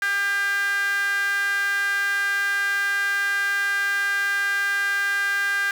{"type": "tone with high-pass filter", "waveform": "sawtooth", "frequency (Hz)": 399.7, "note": "G4", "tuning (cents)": 34, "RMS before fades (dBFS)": -23, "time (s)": [0.02, 5.71], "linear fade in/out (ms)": 2, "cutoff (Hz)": 1600, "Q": 7.5, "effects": []}